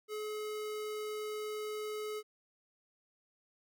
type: tone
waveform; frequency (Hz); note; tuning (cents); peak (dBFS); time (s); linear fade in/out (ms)
square; 425.8; G#4; +43; -38; 0.08-2.23; 50
effects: none

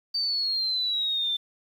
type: exponential sweep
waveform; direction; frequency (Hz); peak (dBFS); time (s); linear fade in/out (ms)
sine; down; 4626 to 3537; -24; 0.14-1.37; 10
effects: 9-bit

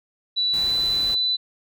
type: tone with pitch glide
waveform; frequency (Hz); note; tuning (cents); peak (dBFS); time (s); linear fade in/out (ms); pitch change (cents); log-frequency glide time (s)
sine; 3951 to 3992; B7 to B7; 0 to +18; -19; 0.36-1.37; 20; +18; 0.54-0.73
type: noise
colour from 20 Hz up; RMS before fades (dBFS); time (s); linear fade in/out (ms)
pink; -37; 0.53-1.15; 10
type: clicks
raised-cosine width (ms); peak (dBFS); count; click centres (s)
1; -26; 2; 1.1 / 1.146
effects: none

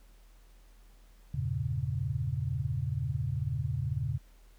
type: chord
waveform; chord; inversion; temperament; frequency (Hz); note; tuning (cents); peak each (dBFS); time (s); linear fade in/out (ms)
sine; E diminished seventh; none; equal with one note detuned; 82.41 / 98.34 / 116.54 / 138.59; E2 / G2 / Bb2 / Db3; 0 / +6 / 0 / 0; -37 / -38 / -34 / -33; 1.34-4.18; 5
effects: added 40 Hz sine -54 dBFS peak until 4.58 s + pink hiss -66 dBFS RMS until 4.58 s

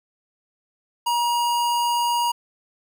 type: tone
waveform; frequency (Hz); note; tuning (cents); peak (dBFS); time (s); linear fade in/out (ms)
square; 952; A#5; +36; -20; 1.06-2.32; 10
effects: 10-bit

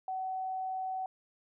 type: tone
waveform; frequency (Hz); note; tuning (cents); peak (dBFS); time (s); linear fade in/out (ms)
sine; 754; F#5; +32; -33; 0.08-1.06; 2
effects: none

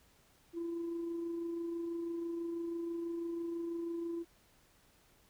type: tone with amplitude modulation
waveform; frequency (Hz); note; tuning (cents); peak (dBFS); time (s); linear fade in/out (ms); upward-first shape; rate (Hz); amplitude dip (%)
sine; 337.6; E4; +41; -33; 0.53-4.25; 50; sine; 26.1; 35
effects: tanh soft clip ceiling -33 dBFS + pink hiss -67 dBFS RMS until 5.29 s

